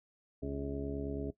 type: harmonic tone with a mistuned harmonic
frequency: 69.3 Hz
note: C#2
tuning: in tune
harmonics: 1 / 2 / 3 / 4 / 5 / 6 / 8 / 9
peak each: -42 / -43 / -48 / -39 / -49 / -41 / -52 / -48 dBFS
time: 0.42-1.31 s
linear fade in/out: 10 ms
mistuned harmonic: 9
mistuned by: +47 cents
effects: noise-tail reverb RT60 0.1 s tail -17 dB re dry